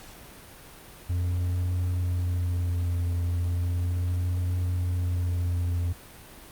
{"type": "tone with vibrato", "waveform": "triangle", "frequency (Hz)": 88.1, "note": "F2", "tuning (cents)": 16, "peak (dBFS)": -22, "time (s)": [1.09, 5.93], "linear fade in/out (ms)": 10, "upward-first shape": "triangle", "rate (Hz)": 0.36, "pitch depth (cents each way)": 30, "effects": ["pink hiss -47 dBFS RMS until 6.51 s", "Opus 48 kbps"]}